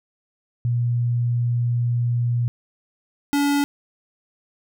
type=tone pair in turn; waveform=sine / square; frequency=120 / 285.4 Hz; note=B2 / D4; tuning=-49 / -49 cents; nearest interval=octave + minor third; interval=1500 cents; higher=second; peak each=-18 dBFS; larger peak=neither; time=0.65-2.48 / 3.33-3.64 s; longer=first; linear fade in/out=0 ms; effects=none